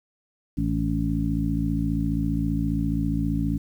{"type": "harmonic tone with a mistuned harmonic", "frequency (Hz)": 54.9, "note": "A1", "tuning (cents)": -3, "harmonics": [1, 2, 3, 4, 5], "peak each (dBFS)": [-28, -31, -27, -30, -27], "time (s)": [0.57, 3.58], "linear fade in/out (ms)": 10, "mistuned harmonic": 5, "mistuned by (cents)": 55, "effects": ["9-bit"]}